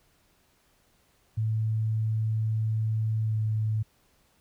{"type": "tone with pitch glide", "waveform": "sine", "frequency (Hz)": [110, 108.8], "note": ["A2", "A2"], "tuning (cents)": [0, -19], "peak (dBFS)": -24, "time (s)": [1.37, 3.83], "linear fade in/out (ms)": 10, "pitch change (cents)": -19, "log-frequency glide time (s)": [3.24, 3.37], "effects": ["pink hiss -66 dBFS RMS until 4.4 s"]}